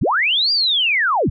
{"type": "linear two-way sweep", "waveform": "sine", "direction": "up then down", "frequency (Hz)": [36, 4858, 36], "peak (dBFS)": -14, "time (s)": [0.01, 1.3], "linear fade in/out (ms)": 10, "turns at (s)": 0.52, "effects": []}